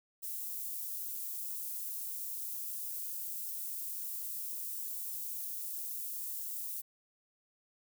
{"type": "high-pass noise", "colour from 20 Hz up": "white", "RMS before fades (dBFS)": -40, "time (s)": [0.22, 6.82], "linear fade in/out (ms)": 20, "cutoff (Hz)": 12000, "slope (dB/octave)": 12, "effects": []}